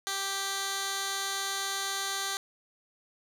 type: tone with band-pass filter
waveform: 15% pulse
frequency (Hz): 392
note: G4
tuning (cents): 0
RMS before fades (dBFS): -33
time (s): 0.07-2.37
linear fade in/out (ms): 0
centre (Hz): 5500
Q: 0.7
effects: 9-bit